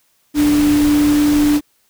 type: tone in noise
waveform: sine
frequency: 294.8 Hz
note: D4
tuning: 7 cents sharp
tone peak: -10 dBFS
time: 0.34-1.61 s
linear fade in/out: 50 ms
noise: pink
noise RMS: -24 dBFS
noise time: 0.34-1.61 s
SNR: +11 dB
effects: white hiss -60 dBFS RMS until 1.89 s